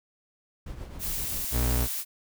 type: noise with tremolo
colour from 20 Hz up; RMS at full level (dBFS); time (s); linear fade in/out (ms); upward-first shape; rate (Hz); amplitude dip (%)
brown; -36; 0.66-1.45; 5; triangle; 7.6; 55
type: noise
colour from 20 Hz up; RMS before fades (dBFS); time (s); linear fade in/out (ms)
blue; -32; 0.99-2.05; 50
type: tone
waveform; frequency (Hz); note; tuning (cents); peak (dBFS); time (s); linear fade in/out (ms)
35% pulse; 60.8; B1; -26; -22; 1.51-1.88; 50
effects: none